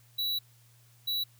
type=tone bursts at uneven times; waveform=square; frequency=3927 Hz; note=B7; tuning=11 cents flat; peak=-29 dBFS; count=2; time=0.18-0.39 / 1.07-1.24 s; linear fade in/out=10 ms; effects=added 118 Hz sine -59 dBFS peak until 1.39 s + white hiss -64 dBFS RMS until 1.39 s